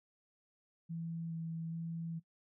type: tone with vibrato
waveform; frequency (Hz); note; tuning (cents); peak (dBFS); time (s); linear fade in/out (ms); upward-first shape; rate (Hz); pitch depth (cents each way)
sine; 164.81; E3; 0; -38; 0.89-2.2; 20; square; 1.2; 10
effects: noise-tail reverb RT60 0.1 s tail -17 dB re dry